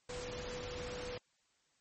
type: tone in noise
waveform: sine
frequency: 493.9 Hz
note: B4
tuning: in tune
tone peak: -43 dBFS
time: 0.09-1.18 s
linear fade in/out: 5 ms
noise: pink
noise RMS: -45 dBFS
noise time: 0.09-1.18 s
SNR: -1 dB
effects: white hiss -75 dBFS RMS until 1.8 s + MP3 32 kbps